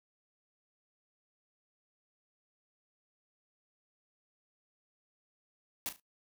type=noise with echo; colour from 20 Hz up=white; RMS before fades=-36 dBFS; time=5.86-5.89 s; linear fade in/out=0 ms; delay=36 ms; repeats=3; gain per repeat=-11 dB; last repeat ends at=5.998 s; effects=noise-tail reverb RT60 0.1 s tail -17 dB re dry

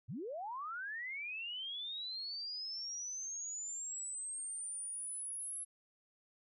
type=linear sweep; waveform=sine; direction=up; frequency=89.1 to 11020 Hz; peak=-40 dBFS; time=0.08-5.65 s; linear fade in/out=20 ms; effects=none

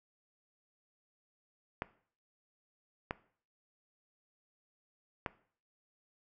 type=clicks; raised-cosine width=0.5 ms; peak=-19 dBFS; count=3; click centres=1.821 / 3.109 / 5.262 s; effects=noise-tail reverb RT60 0.5 s tail -18 dB re dry

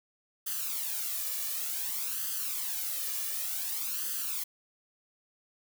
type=noise with flanger; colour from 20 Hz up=blue; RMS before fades=-34 dBFS; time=0.46-4.44 s; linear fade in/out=10 ms; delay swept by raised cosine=0.64 to 1.74 ms; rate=0.55 Hz; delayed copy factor=+0.7; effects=none

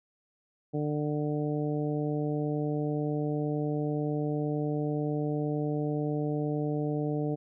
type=harmonic tone; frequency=149 Hz; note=D3; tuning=25 cents sharp; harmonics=1 / 2 / 3 / 4 / 5; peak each=-31 / -32 / -34 / -39 / -42 dBFS; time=0.73-7.36 s; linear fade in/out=20 ms; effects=none

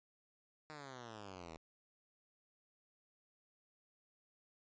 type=exponential sweep; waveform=5% pulse; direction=down; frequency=156.3 to 77.8 Hz; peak=-38 dBFS; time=0.7-1.57 s; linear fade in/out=0 ms; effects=resampled to 16000 Hz

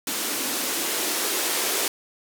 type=noise with band-pass filter sweep; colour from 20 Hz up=violet; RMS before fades=-26 dBFS; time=0.07-1.88 s; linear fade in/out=2 ms; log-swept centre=250 to 380 Hz; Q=2.6; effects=none

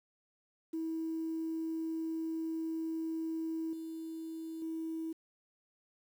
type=tone with level steps; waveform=sine; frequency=323.6 Hz; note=E4; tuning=32 cents flat; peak=-33 / -39 / -35 dBFS; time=0.73-5.13 s; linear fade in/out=10 ms; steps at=3.73 / 4.62 s; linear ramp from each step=2 ms; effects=tanh soft clip ceiling -30 dBFS + 10-bit

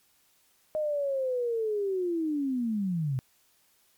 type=linear sweep; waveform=sine; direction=down; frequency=622.3 to 123.47 Hz; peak=-26 dBFS; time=0.75-3.19 s; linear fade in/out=0 ms; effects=white hiss -66 dBFS RMS until 3.97 s + MP3 96 kbps

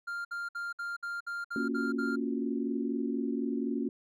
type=tone bursts; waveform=triangle; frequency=1396.9 Hz; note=F6; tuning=in tune; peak=-32 dBFS; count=9; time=0.07-2.162 s; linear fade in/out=10 ms; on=180 ms; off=59 ms
type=chord; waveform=sine; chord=Gb major seventh; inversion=first; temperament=equal; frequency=233.1 / 277.2 / 349.2 / 370 Hz; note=Bb3 / Db4 / F4 / Gb4; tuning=0 / 0 / 0 / 0 cents; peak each=-33 / -33 / -39 / -39 dBFS; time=1.56-3.89 s; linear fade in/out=2 ms
effects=none

